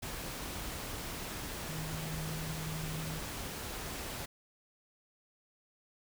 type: tone in noise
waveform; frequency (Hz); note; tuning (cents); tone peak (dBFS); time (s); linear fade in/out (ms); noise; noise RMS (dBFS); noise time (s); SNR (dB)
sine; 157.7; D#3; +24; -39; 1.68-3.19; 10; pink; -41; 0.02-4.26; -1
effects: none